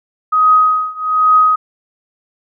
sine tone with tremolo, 1257 Hz, D#6, 17 cents sharp, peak -5 dBFS, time 0.32-1.56 s, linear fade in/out 10 ms, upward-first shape triangle, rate 1.2 Hz, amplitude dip 95%, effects none

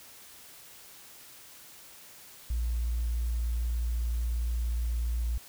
triangle tone, 58.4 Hz, A#1, 4 cents sharp, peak -23 dBFS, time 2.5-5.38 s, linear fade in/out 5 ms, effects tanh soft clip ceiling -25 dBFS + white hiss -51 dBFS RMS until 5.48 s

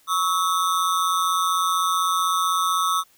square ring-modulated tone, 1206 Hz, D6, 46 cents sharp, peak -17 dBFS, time 0.07-3.04 s, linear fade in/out 50 ms, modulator 87.9 Hz, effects white hiss -58 dBFS RMS until 3.17 s

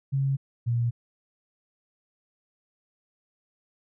sine tone pair in turn, 136.5 / 118.47 Hz, C#3 / A#2, -26 / +28 cents, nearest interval major second, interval 246 cents, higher first, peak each -22 dBFS, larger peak neither, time 0.12-0.37 / 0.66-0.91 s, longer neither, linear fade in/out 20 ms, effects none

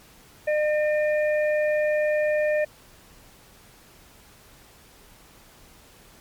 harmonic tone, 605 Hz, D#5, 49 cents flat, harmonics 1 / 3 / 4, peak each -20 / -30 / -35 dBFS, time 0.47-2.65 s, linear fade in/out 10 ms, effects pink hiss -52 dBFS RMS until 6.2 s + MP3 96 kbps

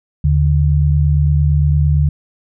sine tone pair together, 77.5 / 146.3 Hz, D#2 / D3, -6 / -6 cents, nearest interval major seventh, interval 1100 cents, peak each -12 / -13 dBFS, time 0.24-2.09 s, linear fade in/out 5 ms, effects none

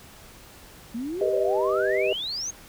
sine exponential sweep, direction up, 220 to 6620 Hz, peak -28 dBFS, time 0.94-2.51 s, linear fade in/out 10 ms
sine chord, G augmented, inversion none, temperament equal, 392 / 493.9 / 622.3 Hz, G4 / B4 / D#5, 0 / 0 / 0 cents, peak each -25 / -27 / -25 dBFS, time 1.21-2.13 s, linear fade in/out 2 ms
effects pink hiss -48 dBFS RMS until 2.68 s

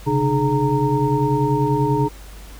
sine tone cluster, 131.2 / 141.4 / 301.5 / 421.2 / 924 Hz, C3 / C#3 / D4 / G#4 / A#5, +5 / +35 / +46 / +24 / -16 cents, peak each -22 dBFS, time 0.06-2.09 s, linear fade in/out 20 ms, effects added 50 Hz sine -37 dBFS peak until 2.59 s + pink hiss -44 dBFS RMS until 2.59 s

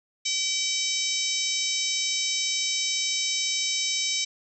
harmonic tone, 766 Hz, G5, 40 cents flat, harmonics 3 / 4 / 5 / 6 / 7 / 8 / 9 / 10, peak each -33 / -34 / -31 / -37 / -30 / -30 / -39 / -37 dBFS, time 0.25-4.25 s, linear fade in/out 10 ms, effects none

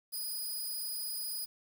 5% pulse tone, 4957 Hz, D#8, 7 cents flat, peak -29 dBFS, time 0.12-1.46 s, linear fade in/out 20 ms, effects 10-bit

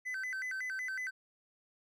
triangle tone with vibrato, 1760 Hz, A6, in tune, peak -34 dBFS, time 0.05-1.11 s, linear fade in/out 20 ms, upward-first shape square, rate 5.4 Hz, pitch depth 230 cents each way, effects none

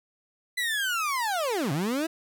30% pulse linear two-way sweep, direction down then up, 2010 to 129.8 to 334.8 Hz, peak -23 dBFS, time 0.57-2.07 s, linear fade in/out 10 ms, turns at 1.72 s, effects none

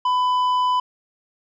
sine tone with tanh clipping, 1000 Hz, B5, 21 cents sharp, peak -18 dBFS, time 0.05-0.8 s, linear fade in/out 5 ms, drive 7 dB, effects none

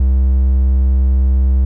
triangle tone, 65.41 Hz, C2, in tune, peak -7 dBFS, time 0-1.65 s, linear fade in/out 5 ms, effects none

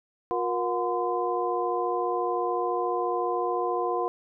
sine tone cluster, 359.1 / 473.2 / 724 / 1024 Hz, F4 / A#4 / F#5 / C6, +48 / +26 / -38 / -38 cents, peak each -30 dBFS, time 0.31-4.08 s, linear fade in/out 0 ms, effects none

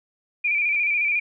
sine tone with vibrato, 2369 Hz, D7, 14 cents sharp, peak -19 dBFS, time 0.44-1.2 s, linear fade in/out 10 ms, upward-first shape square, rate 14 Hz, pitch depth 42 cents each way
clicks, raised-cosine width 0.3 ms, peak -29 / -38 dBFS, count 2, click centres 0.747 / 0.882 s
effects none

